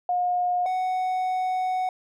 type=tone pair in turn; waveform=sine / triangle; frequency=717 / 741.9 Hz; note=F5 / F#5; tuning=+45 / +4 cents; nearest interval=minor second; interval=59 cents; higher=second; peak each=-21 dBFS; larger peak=neither; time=0.09-0.66 / 0.66-1.89 s; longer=second; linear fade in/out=2 ms; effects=none